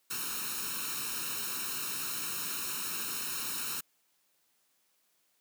white noise with comb filter, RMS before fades -36 dBFS, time 0.1-3.81 s, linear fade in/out 10 ms, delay 0.74 ms, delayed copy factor +0.85, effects white hiss -73 dBFS RMS until 5.4 s + high-pass 150 Hz 12 dB/octave

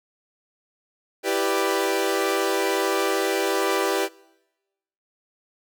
sawtooth chord, E minor seventh, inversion none, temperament equal, 329.6 / 392 / 493.9 / 587.3 Hz, E4 / G4 / B4 / D5, 0 / 0 / 0 / 0 cents, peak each -25 / -20 / -23 / -25 dBFS, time 1.23-4.09 s, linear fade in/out 50 ms, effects noise-tail reverb RT60 1.0 s tail -23 dB re dry

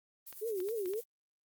violet noise with tremolo, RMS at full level -46 dBFS, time 0.26-1.04 s, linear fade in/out 10 ms, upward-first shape sine, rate 9.9 Hz, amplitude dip 60%
clicks, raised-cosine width 0.2 ms, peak -32 dBFS, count 5, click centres 0.327 / 0.603 / 0.688 / 0.858 / 0.936 s
sine tone with vibrato, 409.8 Hz, G#4, 23 cents flat, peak -33 dBFS, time 0.41-1.01 s, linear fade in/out 20 ms, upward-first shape triangle, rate 3.8 Hz, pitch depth 260 cents each way
effects Opus 24 kbps

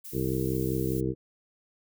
violet noise, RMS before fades -42 dBFS, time 0.04-1.01 s, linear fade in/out 10 ms
harmonic tone, 65 Hz, C2, 11 cents flat, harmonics 1 / 2 / 3 / 4 / 5 / 6 / 7, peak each -37 / -31 / -35 / -41 / -31 / -33 / -35 dBFS, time 0.12-1.15 s, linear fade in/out 50 ms
effects none

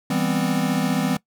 square chord, C major seventh, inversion first, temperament equal with one note detuned, 164.81 / 198.5 / 246.9 / 261.6 Hz, E3 / G3 / B3 / C4, 0 / +22 / 0 / 0 cents, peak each -26 dBFS, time 0.1-1.17 s, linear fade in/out 5 ms, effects noise-tail reverb RT60 0.1 s tail -21 dB re dry

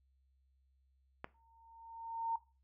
click, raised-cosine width 0.5 ms, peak -26 dBFS, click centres 1.244 s
sine tone with exponential growth, 914 Hz, A#5, 34 cents flat, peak -31 dBFS, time 1.34-2.36 s, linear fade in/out 5 ms, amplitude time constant 220 ms
effects noise-tail reverb RT60 0.3 s tail -18 dB re dry + added 66 Hz sine -70 dBFS peak until 2.63 s

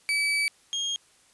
35% pulse tone pair in turn, 2294 / 3244 Hz, D7 / G#7, -41 / -41 cents, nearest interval tritone, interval 600 cents, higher second, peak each -21 / -25 dBFS, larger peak first, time 0.09-0.48 / 0.73-0.96 s, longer first, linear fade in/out 0 ms, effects white hiss -60 dBFS RMS until 1.33 s + resampled to 24000 Hz

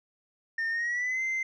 sine tone with pitch glide, 1818 to 2076 Hz, A#6 to C7, -44 to -14 cents, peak -25 dBFS, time 0.58-1.43 s, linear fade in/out 5 ms, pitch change +230 cents, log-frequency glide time 0.7-1.22 s, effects tanh soft clip ceiling -26 dBFS

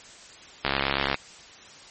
click train, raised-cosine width 0.3 ms, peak -6 dBFS, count 35, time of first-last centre 0.65-1.143 s, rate 68.9 Hz, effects white hiss -47 dBFS RMS until 1.9 s + MP3 32 kbps

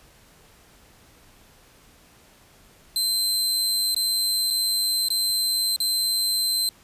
sawtooth tone with dropouts, 4099 Hz, C8, 36 cents flat, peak -18 dBFS, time 2.96-6.69 s, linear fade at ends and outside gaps 1 ms, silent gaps 3.946-3.964 / 4.503-4.507 / 5.085-5.103 / 5.762-5.802 s, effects pink hiss -54 dBFS RMS until 6.83 s + resampled to 32000 Hz

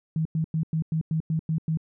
sine tone bursts, 159.4 Hz, D#3, 42 cents sharp, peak -22 dBFS, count 9, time 0.16-1.773 s, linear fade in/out 2 ms, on 93 ms, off 97 ms, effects none

